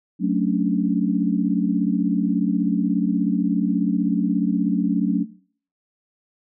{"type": "chord", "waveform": "sine", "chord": "D major seventh", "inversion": "first", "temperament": "equal", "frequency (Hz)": [185, 220, 277.2, 293.7], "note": ["F#3", "A3", "C#4", "D4"], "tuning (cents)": [0, 0, 0, 0], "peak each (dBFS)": [-21, -24, -24, -25], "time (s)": [0.19, 5.26], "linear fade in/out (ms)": 50, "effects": ["noise-tail reverb RT60 0.5 s tail -19 dB re dry"]}